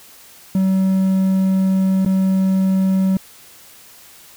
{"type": "tone with dropouts", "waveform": "triangle", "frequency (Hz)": 190.2, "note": "F#3", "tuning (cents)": 48, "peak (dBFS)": -11, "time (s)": [0.55, 3.17], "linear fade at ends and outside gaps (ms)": 2, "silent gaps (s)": [2.05, 2.06], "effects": ["white hiss -44 dBFS RMS until 4.36 s"]}